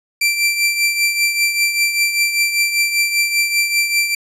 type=tone with tremolo; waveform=sawtooth; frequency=2349 Hz; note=D7; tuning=in tune; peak=-8 dBFS; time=0.21-4.15 s; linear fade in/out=5 ms; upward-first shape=triangle; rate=5.1 Hz; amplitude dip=65%; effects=resampled to 32000 Hz